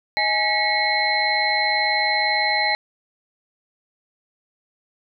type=tone cluster; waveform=sine; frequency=631 / 836 / 1932 / 2187 / 4099 Hz; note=D#5 / G#5 / B6 / C#7 / C8; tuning=+24 / +11 / -39 / -24 / -36 cents; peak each=-30 / -23 / -24 / -23 / -24 dBFS; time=0.17-2.75 s; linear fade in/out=0 ms; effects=none